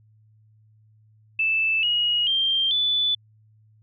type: tone with pitch steps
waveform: sine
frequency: 2637 / 2892 / 3172 / 3480 Hz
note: E7 / F#7 / G7 / A7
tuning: 0 / -40 / +20 / -20 cents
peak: -19 dBFS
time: 1.39-3.15 s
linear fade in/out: 5 ms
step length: 440 ms
effects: added 108 Hz sine -54 dBFS peak until 3.82 s